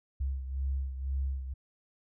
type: beating tone pair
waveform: sine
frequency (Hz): 66.9 / 68.9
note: C2 / C#2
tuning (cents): +39 / -10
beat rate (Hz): 2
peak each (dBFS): -31 / -38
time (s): 0.2-1.54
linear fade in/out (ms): 10
effects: none